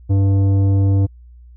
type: tone with tanh clipping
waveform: sine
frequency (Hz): 98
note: G2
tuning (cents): 0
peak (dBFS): -13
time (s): 0.09-1.07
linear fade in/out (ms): 20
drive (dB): 11
effects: added 60 Hz sine -39 dBFS peak until 1.56 s